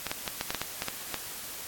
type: clicks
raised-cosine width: 0.2 ms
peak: -13 dBFS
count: 10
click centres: 0.067 / 0.115 / 0.278 / 0.411 / 0.505 / 0.547 / 0.616 / 0.821 / 0.884 / 1.143 s
effects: white hiss -40 dBFS RMS until 1.67 s + AAC 64 kbps